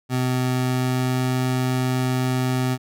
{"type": "tone with pitch glide", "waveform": "25% pulse", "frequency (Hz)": [127.3, 128.04], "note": ["C3", "C3"], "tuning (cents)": [-47, -37], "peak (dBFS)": -16, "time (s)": [0.09, 2.78], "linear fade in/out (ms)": 50, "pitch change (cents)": 10, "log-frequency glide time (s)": [0.51, 1.31], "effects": []}